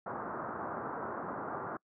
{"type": "low-pass noise", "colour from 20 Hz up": "white", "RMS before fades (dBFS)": -39, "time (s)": [0.06, 1.77], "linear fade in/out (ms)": 5, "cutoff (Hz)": 1400, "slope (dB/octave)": 48, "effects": ["noise-tail reverb RT60 0.1 s tail -26 dB re dry", "high-pass 150 Hz 12 dB/octave"]}